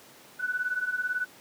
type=beating tone pair; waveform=sine; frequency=1476 / 1494 Hz; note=F#6 / F#6; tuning=-5 / +16 cents; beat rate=18 Hz; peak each=-32 / -29 dBFS; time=0.39-1.26 s; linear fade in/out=20 ms; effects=pink hiss -52 dBFS RMS until 1.4 s + high-pass 200 Hz 12 dB/octave

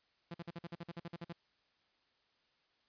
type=tone bursts; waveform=sawtooth; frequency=170 Hz; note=F3; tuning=46 cents flat; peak=-38 dBFS; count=13; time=0.31-1.327 s; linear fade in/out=5 ms; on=33 ms; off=49 ms; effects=white hiss -75 dBFS RMS until 2.88 s + resampled to 11025 Hz

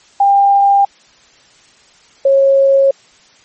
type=tone pair in turn; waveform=sine; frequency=798 / 546 Hz; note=G5 / C#5; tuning=+31 / -26 cents; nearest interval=perfect fifth; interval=657 cents; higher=first; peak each=-6 dBFS; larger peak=neither; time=0.2-0.85 / 2.25-2.91 s; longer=second; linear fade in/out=5 ms; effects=white hiss -47 dBFS RMS until 3.44 s + MP3 32 kbps

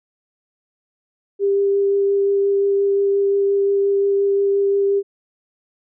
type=tone with vibrato; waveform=sine; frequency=397.9 Hz; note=G4; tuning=26 cents sharp; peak=-14 dBFS; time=1.39-5.03 s; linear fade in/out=50 ms; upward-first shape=sine; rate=5.7 Hz; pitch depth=8 cents each way; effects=none

